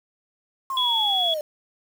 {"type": "linear sweep", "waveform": "sine", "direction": "down", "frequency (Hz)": [1083, 589], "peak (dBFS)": -25, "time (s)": [0.7, 1.41], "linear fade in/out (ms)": 2}
{"type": "tone", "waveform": "sine", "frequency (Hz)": 3362, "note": "G#7", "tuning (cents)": 20, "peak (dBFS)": -20, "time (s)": [0.77, 1.34], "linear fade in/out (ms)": 2}
{"effects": ["7-bit"]}